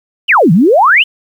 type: exponential two-way sweep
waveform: sine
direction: down then up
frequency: 3183 to 150.9 to 3183 Hz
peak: -4 dBFS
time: 0.28-1.04 s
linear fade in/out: 20 ms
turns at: 0.52 s
effects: 7-bit